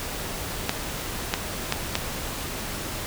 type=clicks; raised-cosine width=0.2 ms; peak=-4 dBFS; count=4; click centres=0.694 / 1.339 / 1.724 / 1.954 s; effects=pink hiss -32 dBFS RMS until 3.06 s